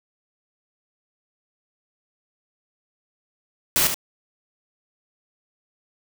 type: noise with echo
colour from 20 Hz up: white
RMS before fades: -19 dBFS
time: 3.76-3.87 s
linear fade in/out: 0 ms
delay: 73 ms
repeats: 1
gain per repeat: -7 dB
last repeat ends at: 3.943 s
effects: none